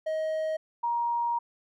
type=tone pair in turn; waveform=triangle / sine; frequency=630 / 943.9 Hz; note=D#5 / A#5; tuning=+21 / +21 cents; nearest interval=perfect fifth; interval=700 cents; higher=second; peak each=-25 dBFS; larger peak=neither; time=0.06-0.57 / 0.83-1.39 s; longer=second; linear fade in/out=10 ms; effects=none